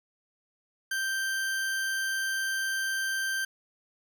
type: tone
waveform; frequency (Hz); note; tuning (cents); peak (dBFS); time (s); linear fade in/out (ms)
40% pulse; 1568; G6; 0; -27; 0.91-3.45; 5
effects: none